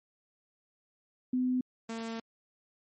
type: tone pair in turn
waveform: sine / sawtooth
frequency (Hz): 253.1 / 227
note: B3 / A#3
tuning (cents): +43 / -46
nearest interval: major second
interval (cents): 189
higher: first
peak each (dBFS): -26 / -32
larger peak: first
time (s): 1.33-1.61 / 1.89-2.2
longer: second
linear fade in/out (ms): 5
effects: MP3 32 kbps